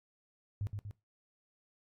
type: tone with echo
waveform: sine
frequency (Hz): 102.3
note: G#2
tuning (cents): -26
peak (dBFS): -33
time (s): 0.61-0.67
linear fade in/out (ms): 0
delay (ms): 120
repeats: 2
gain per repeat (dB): -4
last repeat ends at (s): 0.91
effects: noise-tail reverb RT60 0.2 s tail -18 dB re dry + AAC 48 kbps